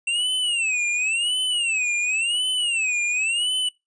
square tone with vibrato, 2702 Hz, E7, 42 cents sharp, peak -21 dBFS, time 0.07-3.69 s, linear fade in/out 5 ms, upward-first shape sine, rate 0.93 Hz, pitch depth 200 cents each way, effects noise-tail reverb RT60 0.2 s tail -23 dB re dry + resampled to 22050 Hz

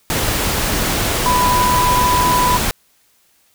sine tone in noise, 992 Hz, B5, 7 cents sharp, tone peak -13 dBFS, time 1.26-2.57 s, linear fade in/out 0 ms, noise pink, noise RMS -18 dBFS, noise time 0.1-2.71 s, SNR +2 dB, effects white hiss -57 dBFS RMS until 3.54 s

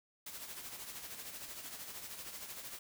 white noise with tremolo, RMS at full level -45 dBFS, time 0.26-2.79 s, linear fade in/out 5 ms, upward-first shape sine, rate 13 Hz, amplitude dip 50%, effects none

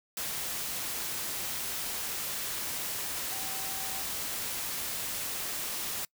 sine tone in noise, 770 Hz, G5, 31 cents flat, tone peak -45 dBFS, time 3.32-4.02 s, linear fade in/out 2 ms, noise white, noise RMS -35 dBFS, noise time 0.17-6.05 s, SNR -13 dB, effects noise-tail reverb RT60 0.1 s tail -26 dB re dry

